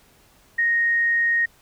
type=tone; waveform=sine; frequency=1864.7 Hz; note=A#6; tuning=in tune; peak=-17 dBFS; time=0.58-1.46 s; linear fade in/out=10 ms; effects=pink hiss -56 dBFS RMS until 1.61 s